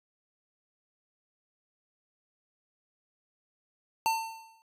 square tone with exponential decay, 898 Hz, A5, 35 cents sharp, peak -23 dBFS, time 4.06-4.62 s, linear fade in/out 0 ms, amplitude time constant 120 ms, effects resampled to 32000 Hz

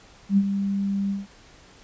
sine tone with ADSR envelope, 198.1 Hz, G3, 18 cents sharp, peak -13 dBFS, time 0.29-1.27 s, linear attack 83 ms, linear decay 53 ms, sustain -9 dB, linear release 170 ms, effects pink hiss -51 dBFS RMS until 1.83 s + resampled to 16000 Hz

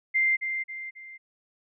sine tone with echo, 2093 Hz, C7, in tune, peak -20 dBFS, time 0.14-0.37 s, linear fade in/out 20 ms, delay 270 ms, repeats 3, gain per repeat -7 dB, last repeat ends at 1.18 s, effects none

